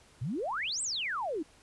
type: exponential two-way sweep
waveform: sine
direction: up then down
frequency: 105.7 to 8480 to 284 Hz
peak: -31 dBFS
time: 0.21-1.43 s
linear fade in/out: 10 ms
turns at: 0.82 s
effects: pink hiss -60 dBFS RMS until 1.62 s + resampled to 24000 Hz